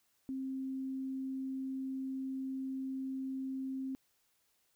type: tone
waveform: sine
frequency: 265 Hz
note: C4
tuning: 22 cents sharp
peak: -36 dBFS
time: 0.29-3.95 s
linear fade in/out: 0 ms
effects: white hiss -75 dBFS RMS until 4.75 s